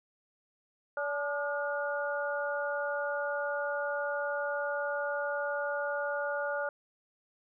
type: harmonic tone with a mistuned harmonic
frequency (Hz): 287.3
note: D4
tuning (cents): -38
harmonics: 2 / 3 / 4 / 5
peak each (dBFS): -33 / -40 / -42 / -35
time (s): 0.97-6.69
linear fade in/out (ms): 2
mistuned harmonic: 4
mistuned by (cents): +72
effects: none